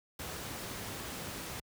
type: noise with amplitude modulation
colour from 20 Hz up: pink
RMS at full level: -40 dBFS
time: 0.19-1.6 s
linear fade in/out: 5 ms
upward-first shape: sine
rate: 212 Hz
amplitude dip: 25%
effects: high-pass 60 Hz 12 dB/octave